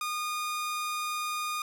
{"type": "tone with vibrato", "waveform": "sawtooth", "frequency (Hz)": 1223, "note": "D#6", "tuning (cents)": -30, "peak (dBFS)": -27, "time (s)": [0.01, 1.62], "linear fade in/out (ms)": 2, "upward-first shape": "triangle", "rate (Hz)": 20, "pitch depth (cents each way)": 8, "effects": []}